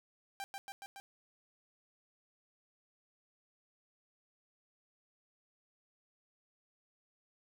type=tone with echo; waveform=sawtooth; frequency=789 Hz; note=G5; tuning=11 cents sharp; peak=-36 dBFS; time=0.4-0.44 s; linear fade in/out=0 ms; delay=140 ms; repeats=4; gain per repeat=-2 dB; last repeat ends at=1 s; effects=none